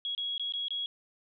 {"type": "tone with dropouts", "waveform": "sine", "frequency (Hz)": 3322, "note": "G#7", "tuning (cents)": 0, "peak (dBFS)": -31, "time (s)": [0.05, 0.86], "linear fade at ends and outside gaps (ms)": 1, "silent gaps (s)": [[0.15, 0.178], [0.38, 0.396], [0.523, 0.537], [0.683, 0.706]], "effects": []}